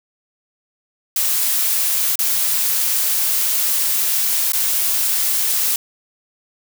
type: noise with dropouts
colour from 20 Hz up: blue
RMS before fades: -18 dBFS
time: 1.16-5.76 s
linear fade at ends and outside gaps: 2 ms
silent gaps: 2.156-2.19 / 4.521-4.533 s
effects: none